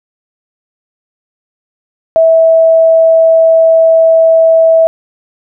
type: tone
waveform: sine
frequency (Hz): 652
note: E5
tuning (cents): -19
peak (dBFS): -3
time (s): 2.16-4.87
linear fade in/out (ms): 0
effects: none